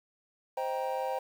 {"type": "chord", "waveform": "triangle", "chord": "C minor seventh", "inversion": "none", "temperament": "just", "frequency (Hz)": [523.3, 627.9, 784.9, 941.9], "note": ["C5", "Eb5", "G5", "Bb5"], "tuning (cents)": [0, 16, 2, 18], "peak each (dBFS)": [-32, -38, -33, -36], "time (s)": [0.57, 1.19], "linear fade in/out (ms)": 5, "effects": ["9-bit"]}